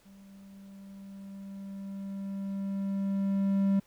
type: tone with level ramp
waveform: triangle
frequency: 196.2 Hz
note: G3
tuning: 2 cents sharp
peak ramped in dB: -49 to -20 dBFS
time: 0.05-3.8 s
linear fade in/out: 10 ms
effects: pink hiss -64 dBFS RMS until 3.86 s